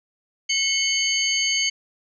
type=tone cluster; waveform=sine; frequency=2179 / 3027 / 4539 / 6440 Hz; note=C#7 / F#7 / C#8 / G8; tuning=-30 / +39 / +40 / +46 cents; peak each=-25 dBFS; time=0.49-1.7 s; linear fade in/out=10 ms; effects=none